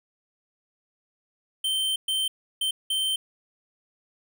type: tone bursts at uneven times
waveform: square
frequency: 3111 Hz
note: G7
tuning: 14 cents flat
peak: -24 dBFS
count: 4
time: 1.64-1.96 / 2.08-2.28 / 2.61-2.71 / 2.9-3.16 s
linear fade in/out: 5 ms
effects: none